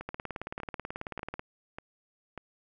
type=two click trains; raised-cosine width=0.5 ms; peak=-24 / -21 dBFS; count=5 / 25; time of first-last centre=0.01-2.377 / 0.09-1.394 s; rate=1.69 / 18.4 Hz; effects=none